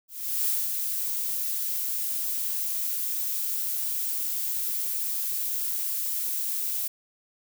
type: noise with ADSR envelope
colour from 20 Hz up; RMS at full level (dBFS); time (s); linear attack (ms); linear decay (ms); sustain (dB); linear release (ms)
violet; -25; 0.08-6.88; 380; 220; -4; 9
effects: none